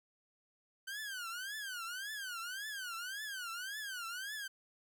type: tone with vibrato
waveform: sawtooth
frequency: 1528 Hz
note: G6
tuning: 45 cents flat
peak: -37 dBFS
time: 0.87-4.48 s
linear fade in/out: 10 ms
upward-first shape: triangle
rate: 1.8 Hz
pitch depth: 250 cents each way
effects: none